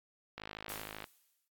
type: click train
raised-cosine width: 0.3 ms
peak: -26 dBFS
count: 36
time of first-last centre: 0.38-1.042 s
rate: 52.9 Hz
type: noise with exponential decay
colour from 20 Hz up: blue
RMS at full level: -43 dBFS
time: 0.69-1.48 s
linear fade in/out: 1 ms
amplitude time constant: 170 ms
effects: AAC 64 kbps